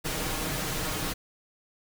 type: noise with comb filter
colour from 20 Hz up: pink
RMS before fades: -31 dBFS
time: 0.04-1.14 s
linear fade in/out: 20 ms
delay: 6.4 ms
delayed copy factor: +0.5
effects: none